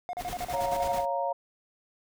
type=tone bursts; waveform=triangle; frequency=716 Hz; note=F5; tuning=43 cents sharp; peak=-29 dBFS; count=12; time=0.09-1.001 s; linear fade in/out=0 ms; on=42 ms; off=37 ms
type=noise with tremolo; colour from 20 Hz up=pink; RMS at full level=-38 dBFS; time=0.17-1.06 s; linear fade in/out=50 ms; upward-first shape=square; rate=9.2 Hz; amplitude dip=55%
type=chord; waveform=sine; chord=Bb minor; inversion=first; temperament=equal; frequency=554.4 / 698.5 / 932.3 Hz; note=Db5 / F5 / Bb5; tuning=0 / 0 / 0 cents; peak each=-31 dBFS; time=0.53-1.33 s; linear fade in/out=10 ms
effects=none